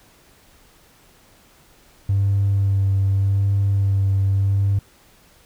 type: tone with vibrato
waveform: triangle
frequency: 98.4 Hz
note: G2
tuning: 7 cents sharp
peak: -12 dBFS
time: 2.09-4.79 s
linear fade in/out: 5 ms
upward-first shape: sine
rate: 0.84 Hz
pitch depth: 17 cents each way
effects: tanh soft clip ceiling -12 dBFS + pink hiss -53 dBFS RMS until 5.45 s